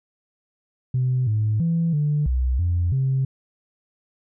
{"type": "tone with pitch steps", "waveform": "sine", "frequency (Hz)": [127.6, 107.4, 166.6, 148.2, 63.5, 87.1, 133.2], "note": ["C3", "A2", "E3", "D3", "B1", "F2", "C3"], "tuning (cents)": [-43, -41, 19, 16, 49, -4, 31], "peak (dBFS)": -17, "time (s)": [0.94, 3.25], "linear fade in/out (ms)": 5, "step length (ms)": 330, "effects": ["tanh soft clip ceiling -14 dBFS"]}